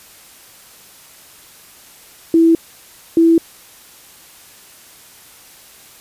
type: tone pair in turn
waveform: sine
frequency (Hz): 329.6 / 330.8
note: E4 / E4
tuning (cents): 0 / +6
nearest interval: unison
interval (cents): 6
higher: second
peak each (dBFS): -7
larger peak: neither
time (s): 2.34-2.55 / 3.17-3.38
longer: neither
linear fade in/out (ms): 2
effects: white hiss -43 dBFS RMS until 6 s + resampled to 32000 Hz